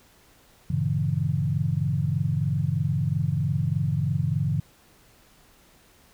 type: chord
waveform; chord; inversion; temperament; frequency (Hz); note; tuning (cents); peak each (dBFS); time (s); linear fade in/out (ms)
sine; G diminished seventh; none; equal with one note detuned; 98 / 116.54 / 141.67 / 164.81; G2 / Bb2 / Db3 / Fb3; 0 / 0 / +38 / 0; -29 / -30 / -25 / -28; 0.7-4.6; 5
effects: pink hiss -57 dBFS RMS until 6.13 s